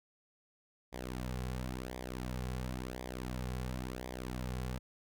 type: tone with flanger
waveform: sawtooth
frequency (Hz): 62.9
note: B1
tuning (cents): +32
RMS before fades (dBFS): -40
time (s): 0.92-4.79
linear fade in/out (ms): 20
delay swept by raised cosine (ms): 0.71 to 3.31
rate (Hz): 0.95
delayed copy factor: -0.75
effects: none